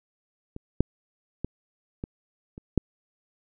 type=clicks; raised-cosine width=3 ms; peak=-24 / -6 / -16 / -19 / -27 / -7 dBFS; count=6; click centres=0.564 / 0.806 / 1.446 / 2.039 / 2.579 / 2.777 s; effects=none